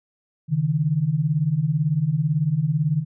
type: beating tone pair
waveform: sine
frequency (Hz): 138.9 / 156.9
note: C#3 / D#3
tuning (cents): +4 / +15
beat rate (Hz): 18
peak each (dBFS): -23 / -20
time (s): 0.48-3.05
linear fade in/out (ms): 50
effects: none